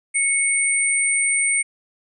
sine tone pair together, 2213 / 8852 Hz, C#7 / C#9, -3 / -3 cents, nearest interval 2 octaves, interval 2400 cents, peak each -20 / -19 dBFS, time 0.14-1.63 s, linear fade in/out 20 ms, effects none

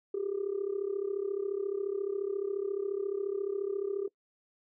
sine tone with amplitude modulation, 397.2 Hz, G4, 23 cents sharp, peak -26 dBFS, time 0.14-4.08 s, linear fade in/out 5 ms, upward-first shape sine, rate 34.3 Hz, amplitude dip 90%, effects noise-tail reverb RT60 0.1 s tail -22 dB re dry + tanh soft clip ceiling -24 dBFS

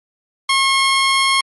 15% pulse tone, 1080 Hz, C#6, 45 cents flat, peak -6 dBFS, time 0.49-1.41 s, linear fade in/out 5 ms, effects MP3 48 kbps

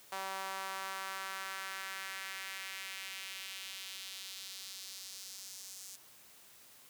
sawtooth tone with high-pass filter sweep, 192.1 Hz, G3, 35 cents flat, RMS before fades -44 dBFS, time 0.12-5.96 s, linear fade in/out 5 ms, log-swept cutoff 850 to 6600 Hz, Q 1.6, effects white hiss -59 dBFS RMS until 6.89 s + high-pass 60 Hz 12 dB/octave

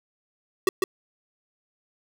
square tone with echo, 380 Hz, F#4, 46 cents sharp, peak -17 dBFS, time 0.67-0.69 s, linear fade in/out 2 ms, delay 150 ms, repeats 1, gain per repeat -3 dB, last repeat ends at 0.84 s, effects none

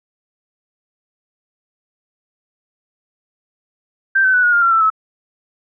sine tone with pitch steps, 1568 / 1526 / 1485.1 / 1445.4 / 1406.6 / 1369 / 1332.3 / 1296.6 Hz, G6 / G6 / F#6 / F#6 / F6 / F6 / E6 / E6, 0 / -47 / +6 / -41 / +12 / -35 / +18 / -29 cents, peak -10 dBFS, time 4.15-4.902 s, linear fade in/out 10 ms, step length 94 ms, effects none

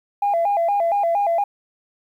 sine tone with vibrato, 740 Hz, F#5, in tune, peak -15 dBFS, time 0.22-1.44 s, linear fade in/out 5 ms, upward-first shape square, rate 4.3 Hz, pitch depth 160 cents each way, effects tanh soft clip ceiling -13 dBFS + 9-bit

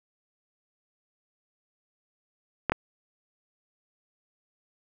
clicks, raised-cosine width 0.5 ms, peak -8 dBFS, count 2, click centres 2.697 / 2.72 s, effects none

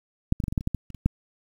clicks, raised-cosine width 5 ms, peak -7 / -15 / -15 / -16 / -17 / -9 / -23 / -12 / -14 / -28 / -27 / -7 dBFS, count 12, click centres 0.324 / 0.402 / 0.439 / 0.482 / 0.525 / 0.578 / 0.609 / 0.674 / 0.747 / 0.903 / 0.947 / 1.06 s, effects 8-bit

